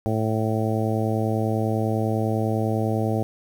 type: harmonic tone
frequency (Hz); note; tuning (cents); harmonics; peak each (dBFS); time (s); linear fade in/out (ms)
110; A2; 0; 1 / 2 / 3 / 4 / 5 / 6 / 7; -24 / -27 / -29 / -30 / -31 / -32 / -32; 0.06-3.23; 0
effects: 8-bit